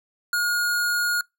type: tone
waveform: square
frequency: 1434 Hz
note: F6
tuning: 45 cents sharp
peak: -21 dBFS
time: 0.33-1.21 s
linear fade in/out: 2 ms
effects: noise-tail reverb RT60 0.2 s tail -26 dB re dry